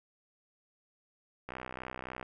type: click train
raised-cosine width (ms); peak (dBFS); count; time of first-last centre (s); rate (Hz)
0.5; -25; 48; 1.49-2.228; 63.7
effects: none